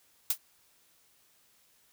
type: noise with exponential decay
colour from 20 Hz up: blue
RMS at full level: -21 dBFS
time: 0.3-0.38 s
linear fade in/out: 5 ms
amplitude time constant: 17 ms
effects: white hiss -66 dBFS RMS until 1.92 s